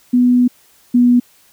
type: tone pair in turn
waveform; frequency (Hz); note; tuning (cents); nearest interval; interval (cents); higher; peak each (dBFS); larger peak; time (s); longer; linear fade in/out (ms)
sine; 246.9 / 244.1; B3 / B3; 0 / -20; unison; 20; first; -8 / -7; second; 0.13-0.48 / 0.94-1.2; first; 10
effects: white hiss -51 dBFS RMS until 1.52 s